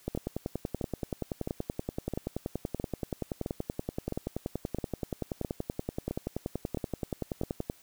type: two click trains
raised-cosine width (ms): 2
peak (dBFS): -19 / -18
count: 12 / 81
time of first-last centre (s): 0.15-7.435 / 0.08-7.699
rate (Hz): 1.51 / 10.5
effects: white hiss -59 dBFS RMS until 7.82 s